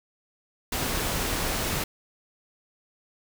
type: noise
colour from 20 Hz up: pink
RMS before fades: -28 dBFS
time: 0.72-1.84 s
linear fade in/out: 5 ms
effects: none